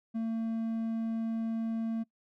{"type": "tone", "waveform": "triangle", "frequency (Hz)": 225.8, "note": "A3", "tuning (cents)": 45, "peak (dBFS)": -28, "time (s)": [0.14, 2.04], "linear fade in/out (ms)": 20, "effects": ["noise-tail reverb RT60 0.1 s tail -22 dB re dry"]}